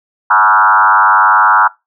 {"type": "tone with frequency modulation", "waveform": "sine", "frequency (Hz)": 1166, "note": "D6", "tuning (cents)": -13, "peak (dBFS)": -5, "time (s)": [0.3, 1.68], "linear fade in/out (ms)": 10, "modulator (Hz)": 101, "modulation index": 3.1, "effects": ["noise-tail reverb RT60 0.2 s tail -21 dB re dry"]}